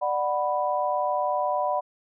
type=chord; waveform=sine; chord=B minor; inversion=first; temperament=just; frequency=592.7 / 740.8 / 987.8 Hz; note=D5 / F#5 / B5; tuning=+16 / +2 / 0 cents; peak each=-27 dBFS; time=0.01-1.81 s; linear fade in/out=20 ms; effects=none